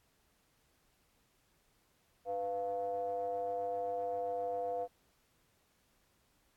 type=ring-modulated tone; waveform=triangle; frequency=100.3 Hz; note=G2; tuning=40 cents sharp; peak=-29 dBFS; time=2.25-4.88 s; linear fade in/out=50 ms; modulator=598 Hz; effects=pink hiss -73 dBFS RMS until 6.56 s + AAC 64 kbps